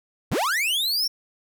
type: linear sweep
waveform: 45% pulse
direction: up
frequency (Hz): 44.57 to 5570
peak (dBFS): -21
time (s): 0.31-1.08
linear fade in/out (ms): 10
effects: none